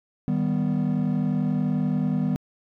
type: chord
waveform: triangle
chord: Eb augmented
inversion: none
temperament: equal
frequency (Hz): 155.56 / 196 / 246.9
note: Eb3 / G3 / B3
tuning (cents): 0 / 0 / 0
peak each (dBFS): -23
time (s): 0.28-2.36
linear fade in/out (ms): 0
effects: tanh soft clip ceiling -14 dBFS